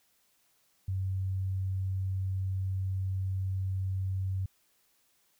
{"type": "tone", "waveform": "sine", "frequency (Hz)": 95, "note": "F#2", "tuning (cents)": 46, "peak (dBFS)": -29, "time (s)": [0.88, 4.46], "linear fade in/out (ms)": 5, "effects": ["white hiss -70 dBFS RMS until 5.39 s"]}